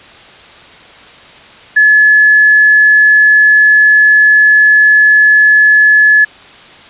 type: tone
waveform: sine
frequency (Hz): 1712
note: A6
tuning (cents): -48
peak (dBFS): -3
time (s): 1.76-6.25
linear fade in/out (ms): 10
effects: white hiss -36 dBFS RMS until 6.89 s + resampled to 8000 Hz